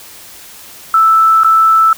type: tone with dropouts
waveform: sine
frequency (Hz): 1318.5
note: E6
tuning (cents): 0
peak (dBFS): -5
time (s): 0.94-1.93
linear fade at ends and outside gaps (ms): 2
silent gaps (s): 1.435-1.445
effects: white hiss -35 dBFS RMS until 1.97 s